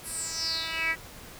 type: tone with band-pass filter sweep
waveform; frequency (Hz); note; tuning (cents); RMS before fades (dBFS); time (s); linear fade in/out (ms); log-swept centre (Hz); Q
10% pulse; 325.4; E4; -22; -31; 0.03-0.96; 50; 11000 to 2000; 6.9
effects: pink hiss -46 dBFS RMS until 1.39 s